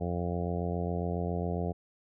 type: harmonic tone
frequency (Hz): 87.31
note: F2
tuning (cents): 0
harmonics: 1 / 2 / 3 / 4 / 5 / 6 / 7 / 8 / 9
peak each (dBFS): -34 / -34 / -42 / -41 / -38 / -42 / -43 / -40 / -47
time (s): 0-1.73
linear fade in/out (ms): 20
effects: none